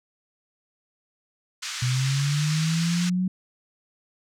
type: band-pass noise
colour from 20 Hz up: white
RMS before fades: -33 dBFS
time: 1.62-3.1 s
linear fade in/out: 10 ms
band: 1200 to 6800 Hz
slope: 24 dB/octave
type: linear sweep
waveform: sine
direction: up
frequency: 123.4 to 187 Hz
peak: -21 dBFS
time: 1.82-3.28 s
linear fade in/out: 5 ms
effects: none